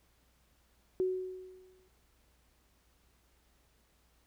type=tone with exponential decay; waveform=sine; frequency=371.4 Hz; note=F#4; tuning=7 cents sharp; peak=-26 dBFS; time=1-1.88 s; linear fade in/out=0 ms; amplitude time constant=190 ms; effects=added 60 Hz sine -70 dBFS peak until 4.26 s + pink hiss -71 dBFS RMS until 4.26 s